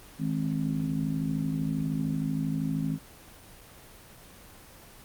harmonic tone, 52.9 Hz, G#1, 33 cents sharp, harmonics 3 / 4 / 5, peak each -29 / -33 / -31 dBFS, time 0.18-2.99 s, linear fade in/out 50 ms
click train, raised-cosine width 3 ms, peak -35 dBFS, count 110, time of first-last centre 0.64-2.164 s, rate 71.5 Hz
effects pink hiss -50 dBFS RMS until 5.04 s + Opus 24 kbps

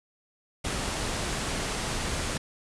pink low-pass noise, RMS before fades -31 dBFS, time 0.64-2.38 s, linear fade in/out 10 ms, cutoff 10000 Hz, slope 48 dB/octave, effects none

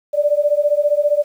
sine beating tone pair, 580 / 595 Hz, D5 / D5, -22 / +22 cents, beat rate 15 Hz, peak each -16 dBFS, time 0.13-1.24 s, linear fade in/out 20 ms, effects 8-bit

